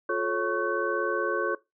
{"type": "tone cluster", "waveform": "sine", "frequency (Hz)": [353, 434, 550, 1110, 1521], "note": ["F4", "A4", "C#5", "C#6", "F#6"], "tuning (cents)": [19, -24, -14, 2, 47], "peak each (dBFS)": -31, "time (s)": [0.09, 1.55], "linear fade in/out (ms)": 5, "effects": ["noise-tail reverb RT60 0.2 s tail -19 dB re dry"]}